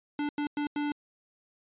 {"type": "tone bursts at uneven times", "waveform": "square", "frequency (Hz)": 293, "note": "D4", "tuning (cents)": -4, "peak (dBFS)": -29, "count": 4, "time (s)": [[0.19, 0.29], [0.38, 0.47], [0.57, 0.67], [0.76, 0.92]], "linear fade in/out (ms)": 2, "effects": ["resampled to 8000 Hz"]}